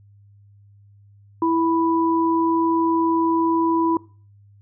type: tone pair together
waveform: sine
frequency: 329.6 / 987.8 Hz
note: E4 / B5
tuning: 0 / 0 cents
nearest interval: octave + perfect fifth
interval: 1900 cents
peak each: -18 / -21 dBFS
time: 1.42-3.97 s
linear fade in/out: 2 ms
effects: noise-tail reverb RT60 0.4 s tail -21 dB re dry + added 101 Hz sine -48 dBFS peak until 4.61 s